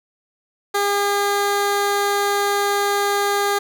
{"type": "tone", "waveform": "15% pulse", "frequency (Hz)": 404.6, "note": "G#4", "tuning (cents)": -45, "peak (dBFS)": -11, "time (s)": [0.74, 3.59], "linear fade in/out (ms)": 10, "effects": []}